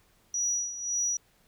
sine tone with tremolo, 5830 Hz, F#8, 26 cents flat, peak -24 dBFS, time 0.34-1.17 s, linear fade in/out 2 ms, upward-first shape sine, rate 1.8 Hz, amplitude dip 75%, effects tanh soft clip ceiling -21 dBFS + pink hiss -65 dBFS RMS until 1.47 s

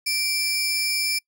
sawtooth tone pair together, 2349 / 5216 Hz, D7 / E8, 0 / -19 cents, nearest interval octave + major second, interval 1381 cents, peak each -22 dBFS, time 0.06-1.19 s, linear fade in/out 10 ms, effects noise-tail reverb RT60 0.1 s tail -25 dB re dry

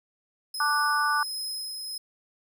sawtooth tone with tremolo, 5110 Hz, D#8, 45 cents sharp, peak -28 dBFS, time 0.54-1.98 s, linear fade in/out 5 ms, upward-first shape sine, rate 1.4 Hz, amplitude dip 35%
sine chord, D major, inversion second, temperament equal, 880 / 1174.7 / 1480 Hz, A5 / D6 / F#6, 0 / 0 / 0 cents, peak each -30 / -25 / -26 dBFS, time 0.6-1.23 s, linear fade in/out 2 ms
effects none

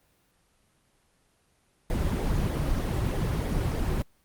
brown noise with flanger, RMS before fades -27 dBFS, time 1.9-4.02 s, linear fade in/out 0 ms, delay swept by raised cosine 0.7 to 4.5 ms, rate 3.2 Hz, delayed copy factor -0.5, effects pink hiss -67 dBFS RMS until 4.24 s + Opus 24 kbps

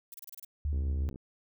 violet noise bursts, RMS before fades -45 dBFS, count 7, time 0.12-0.448 s, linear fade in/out 2 ms, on 22 ms, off 29 ms
sine tone, 73.42 Hz, D2, in tune, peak -28 dBFS, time 0.65-1.09 s, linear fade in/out 0 ms
click train, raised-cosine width 3 ms, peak -32 dBFS, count 29, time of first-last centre 0.73-1.159 s, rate 65.3 Hz
effects none

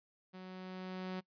sawtooth tone with level ramp, 185.5 Hz, F#3, 5 cents sharp, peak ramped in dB -44 to -34 dBFS, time 0.33-1.21 s, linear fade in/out 20 ms, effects noise-tail reverb RT60 0.1 s tail -23 dB re dry + resampled to 11025 Hz

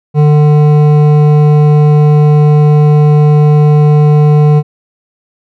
sine tone with hard clipping, 149.3 Hz, D3, 29 cents sharp, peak -5 dBFS, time 0.14-4.63 s, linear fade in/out 50 ms, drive 11 dB, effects none

